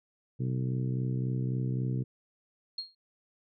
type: harmonic tone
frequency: 63.7 Hz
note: C2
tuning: 46 cents flat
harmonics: 2 / 3 / 4 / 5 / 6 / 7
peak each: -29 / -37 / -41 / -42 / -46 / -47 dBFS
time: 0.39-2.04 s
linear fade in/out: 20 ms
type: tone with exponential decay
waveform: sine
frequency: 4256 Hz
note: C8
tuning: 29 cents sharp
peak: -30 dBFS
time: 2.78-2.95 s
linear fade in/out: 5 ms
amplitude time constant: 36 ms
effects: none